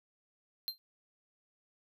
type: tone with exponential decay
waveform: square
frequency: 4157 Hz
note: C8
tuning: 12 cents flat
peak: -30 dBFS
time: 0.68-0.78 s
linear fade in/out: 0 ms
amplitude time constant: 20 ms
effects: none